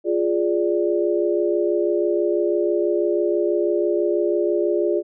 sine chord, D diminished, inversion first, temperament equal, 349.2 / 415.3 / 587.3 Hz, F4 / Ab4 / D5, 0 / 0 / 0 cents, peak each -20 / -22 / -24 dBFS, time 0.04-5.03 s, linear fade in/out 50 ms, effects none

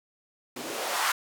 blue noise with band-pass filter sweep, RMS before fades -30 dBFS, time 0.56-1.12 s, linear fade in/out 5 ms, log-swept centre 250 to 1300 Hz, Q 2.1, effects none

